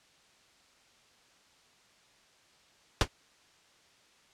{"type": "noise with exponential decay", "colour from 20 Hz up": "pink", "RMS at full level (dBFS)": -18, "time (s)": [3.01, 3.08], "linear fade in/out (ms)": 1, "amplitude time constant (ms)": 15, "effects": ["white hiss -63 dBFS RMS until 4.33 s", "low-pass 6000 Hz 12 dB/octave"]}